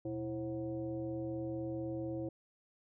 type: tone with frequency modulation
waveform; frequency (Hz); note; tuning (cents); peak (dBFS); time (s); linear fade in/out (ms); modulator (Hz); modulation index
sine; 329.6; E4; 0; -36; 0.05-2.29; 5; 205; 0.99
effects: none